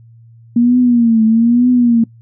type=tone with vibrato; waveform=sine; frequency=234.4 Hz; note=A#3; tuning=10 cents sharp; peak=-7 dBFS; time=0.56-2.04 s; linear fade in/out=5 ms; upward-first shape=triangle; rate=1.1 Hz; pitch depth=120 cents each way; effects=noise-tail reverb RT60 0.1 s tail -22 dB re dry + added 115 Hz sine -39 dBFS peak until 2.21 s